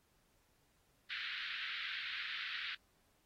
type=band-pass noise; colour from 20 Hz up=pink; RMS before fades=-43 dBFS; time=1.1-2.75 s; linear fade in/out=5 ms; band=1500 to 4000 Hz; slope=48 dB/octave; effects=pink hiss -75 dBFS RMS until 3.25 s + AAC 48 kbps